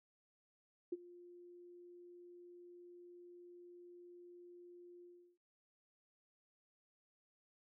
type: tone with ADSR envelope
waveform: sine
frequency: 351.6 Hz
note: F4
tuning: 12 cents sharp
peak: -35 dBFS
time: 0.92-5.38 s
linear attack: 7 ms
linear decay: 32 ms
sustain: -20 dB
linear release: 350 ms
effects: none